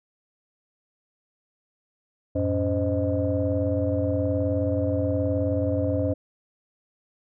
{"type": "tone cluster", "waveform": "sine", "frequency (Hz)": [90.9, 109.8, 283.5, 517, 624], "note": ["F#2", "A2", "C#4", "C5", "D#5"], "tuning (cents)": [-30, -3, 39, -21, 5], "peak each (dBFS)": [-26, -31, -26, -27, -29], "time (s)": [2.35, 6.14], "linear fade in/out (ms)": 10, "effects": ["tanh soft clip ceiling -13 dBFS"]}